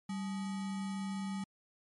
sine tone with sample-and-hold, 194.6 Hz, G3, 12 cents flat, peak -35 dBFS, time 0.09-1.44 s, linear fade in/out 5 ms, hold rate 1050 Hz, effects MP3 48 kbps

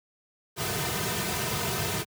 pink noise with comb filter, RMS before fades -29 dBFS, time 0.56-2.05 s, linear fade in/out 50 ms, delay 3.6 ms, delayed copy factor -0.8, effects high-pass 100 Hz 12 dB/octave

